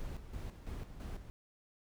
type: noise with tremolo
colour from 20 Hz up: brown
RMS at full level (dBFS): -42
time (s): 0-1.3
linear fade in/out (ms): 0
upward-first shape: square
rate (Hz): 3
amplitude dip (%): 60
effects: none